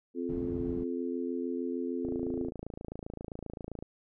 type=harmonic tone; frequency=86.6 Hz; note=F2; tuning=14 cents flat; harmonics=3 / 4 / 5; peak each=-34 / -36 / -38 dBFS; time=0.14-2.51 s; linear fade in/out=50 ms
type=low-pass noise; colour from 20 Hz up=white; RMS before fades=-40 dBFS; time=0.29-0.84 s; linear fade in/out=5 ms; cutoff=170 Hz; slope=12 dB/octave
type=click train; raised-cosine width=2 ms; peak=-26 dBFS; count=50; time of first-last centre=2.05-3.825 s; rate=27.6 Hz
effects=none